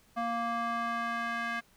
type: tone with band-pass filter sweep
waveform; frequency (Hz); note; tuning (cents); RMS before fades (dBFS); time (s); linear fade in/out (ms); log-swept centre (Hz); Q
square; 233.1; A#3; 0; -33; 0.16-1.61; 20; 930 to 1700; 2.1
effects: pink hiss -64 dBFS RMS until 1.76 s